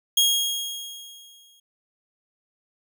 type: tone with exponential decay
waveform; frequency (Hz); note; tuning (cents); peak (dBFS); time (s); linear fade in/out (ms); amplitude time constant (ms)
sawtooth; 3272; G#7; -26; -12; 0.17-1.6; 5; 310
effects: none